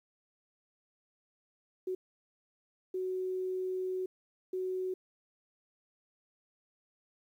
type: tone bursts at uneven times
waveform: sine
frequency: 371.6 Hz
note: F#4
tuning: 7 cents sharp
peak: -32 dBFS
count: 3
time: 1.87-1.95 / 2.94-4.06 / 4.53-4.94 s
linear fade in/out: 5 ms
effects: 11-bit